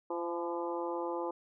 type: harmonic tone with a mistuned harmonic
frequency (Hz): 171.6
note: F3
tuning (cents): -30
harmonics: 2 / 3 / 4 / 5 / 6 / 7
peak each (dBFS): -37 / -38 / -47 / -40 / -42 / -48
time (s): 0.1-1.31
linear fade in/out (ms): 5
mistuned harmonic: 6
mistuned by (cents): -26
effects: none